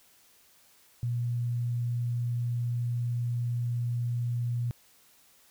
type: tone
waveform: sine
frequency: 120 Hz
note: B2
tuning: 49 cents flat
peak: -27 dBFS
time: 1.03-4.71 s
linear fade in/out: 0 ms
effects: white hiss -61 dBFS RMS until 5.5 s